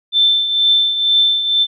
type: tone with tremolo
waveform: sine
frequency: 3545 Hz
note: A7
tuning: 12 cents sharp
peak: -8 dBFS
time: 0.12-1.67 s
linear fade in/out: 50 ms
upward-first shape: triangle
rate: 2.1 Hz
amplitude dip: 65%
effects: none